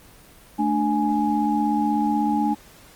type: tone cluster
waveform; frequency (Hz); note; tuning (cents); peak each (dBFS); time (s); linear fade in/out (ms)
sine; 219 / 295.3 / 834; A3 / D4 / G#5; -8 / +10 / +7; -23; 0.58-2.55; 20
effects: pink hiss -49 dBFS RMS until 2.95 s + Opus 24 kbps